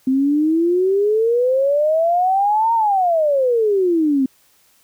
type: exponential two-way sweep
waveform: sine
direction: up then down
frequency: 257.8 to 932.3 to 257.8 Hz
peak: -13 dBFS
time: 0.07-4.26 s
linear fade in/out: 5 ms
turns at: 2.74 s
effects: white hiss -56 dBFS RMS until 4.83 s